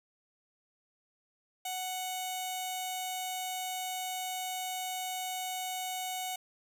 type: tone with notch filter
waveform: 15% pulse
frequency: 740 Hz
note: F#5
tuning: in tune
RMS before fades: -37 dBFS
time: 1.65-6.36 s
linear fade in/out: 5 ms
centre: 1600 Hz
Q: 0.59
effects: none